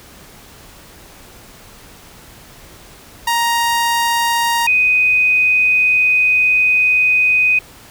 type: tone pair in turn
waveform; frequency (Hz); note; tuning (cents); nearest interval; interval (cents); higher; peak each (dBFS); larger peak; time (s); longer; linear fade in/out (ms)
sawtooth / sine; 936 / 2499; A#5 / D#7; +7 / +7; octave + perfect fourth; 1700; second; -10; neither; 3.27-4.67 / 4.67-7.59; second; 5
effects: pink hiss -41 dBFS RMS until 7.9 s